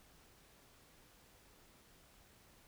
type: silence
effects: pink hiss -65 dBFS RMS until 2.67 s